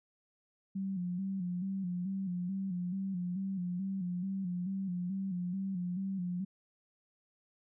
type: tone with vibrato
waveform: sine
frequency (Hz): 185.5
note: F#3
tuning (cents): +5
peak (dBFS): -33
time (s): 0.75-6.45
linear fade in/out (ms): 10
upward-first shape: square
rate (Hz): 2.3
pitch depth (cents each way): 72
effects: none